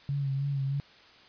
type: tone with vibrato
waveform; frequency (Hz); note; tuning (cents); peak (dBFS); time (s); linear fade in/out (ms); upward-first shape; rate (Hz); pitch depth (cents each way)
sine; 138.59; C#3; 0; -27; 0.09-0.8; 0; sine; 3.2; 40
effects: white hiss -55 dBFS RMS until 1.28 s + resampled to 11025 Hz